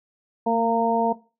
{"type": "harmonic tone with a mistuned harmonic", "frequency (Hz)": 230.1, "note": "A#3", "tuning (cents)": -22, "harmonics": [1, 2, 3, 4], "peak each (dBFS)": [-24, -24, -24, -24], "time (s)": [0.46, 1.13], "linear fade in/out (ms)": 10, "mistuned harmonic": 1, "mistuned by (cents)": -23, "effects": ["noise-tail reverb RT60 0.3 s tail -17 dB re dry"]}